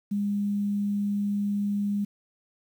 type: tone with quantisation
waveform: sine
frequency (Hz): 203.4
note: G#3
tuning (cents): -36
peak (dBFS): -24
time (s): 0.11-2.05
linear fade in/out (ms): 10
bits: 9
effects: none